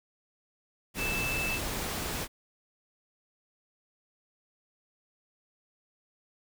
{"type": "tone in noise", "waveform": "sine", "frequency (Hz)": 2637, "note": "E7", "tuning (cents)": 0, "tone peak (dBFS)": -31, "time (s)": [0.97, 1.6], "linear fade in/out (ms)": 50, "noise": "pink", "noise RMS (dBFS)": -34, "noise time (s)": [0.94, 2.28], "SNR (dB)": 0, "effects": []}